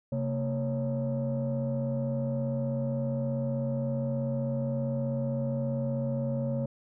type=tone cluster; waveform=sine; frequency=133 / 228.4 / 551 Hz; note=C3 / A#3 / C#5; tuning=+29 / -35 / -11 cents; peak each=-29 / -31 / -32 dBFS; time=0.12-6.66 s; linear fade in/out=5 ms; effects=tanh soft clip ceiling -23 dBFS

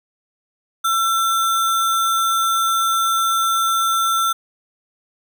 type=tone with sample-and-hold; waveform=sine; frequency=1346 Hz; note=E6; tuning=36 cents sharp; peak=-15 dBFS; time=0.84-4.33 s; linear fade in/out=10 ms; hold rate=4900 Hz; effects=none

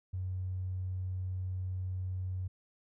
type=tone with tanh clipping; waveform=triangle; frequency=92.5 Hz; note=F#2; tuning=in tune; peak=-33 dBFS; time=0.13-2.48 s; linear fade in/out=10 ms; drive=2 dB; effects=none

